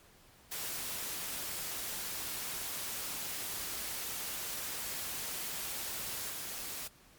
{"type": "noise with level steps", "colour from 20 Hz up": "white", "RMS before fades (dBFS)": [-39, -41], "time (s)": [0.51, 6.88], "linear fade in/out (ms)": 10, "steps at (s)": 6.29, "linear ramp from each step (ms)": 20, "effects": ["pink hiss -61 dBFS RMS until 7.18 s", "MP3 96 kbps"]}